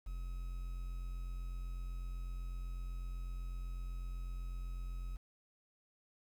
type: tone with quantisation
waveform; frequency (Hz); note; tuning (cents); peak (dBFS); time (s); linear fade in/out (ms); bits
triangle; 44; F1; +14; -37; 0.06-5.17; 10; 10
effects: none